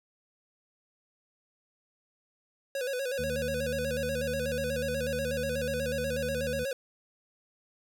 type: tone with vibrato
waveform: square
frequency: 523.3 Hz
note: C5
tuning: in tune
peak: -31 dBFS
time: 2.75-6.73 s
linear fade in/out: 2 ms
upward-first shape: square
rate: 8.2 Hz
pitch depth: 85 cents each way
type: harmonic tone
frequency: 76.2 Hz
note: D#2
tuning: 36 cents flat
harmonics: 1 / 2 / 3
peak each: -39 / -39 / -39 dBFS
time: 3.18-6.65 s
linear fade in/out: 20 ms
effects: none